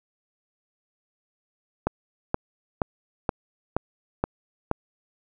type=click train; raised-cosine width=1 ms; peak=-8 dBFS; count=7; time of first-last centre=1.87-4.714 s; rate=2.11 Hz; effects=none